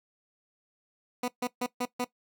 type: tone bursts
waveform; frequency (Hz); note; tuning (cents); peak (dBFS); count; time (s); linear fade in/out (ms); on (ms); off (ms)
15% pulse; 246.9; B3; 0; -22; 5; 1.23-2.045; 5; 51; 140
effects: noise-tail reverb RT60 0.1 s tail -18 dB re dry